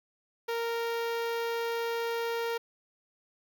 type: tone with notch filter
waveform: sawtooth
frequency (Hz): 464.1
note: A#4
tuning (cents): -8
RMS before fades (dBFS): -32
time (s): 0.48-2.58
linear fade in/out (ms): 10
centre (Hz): 8400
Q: 0.78
effects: none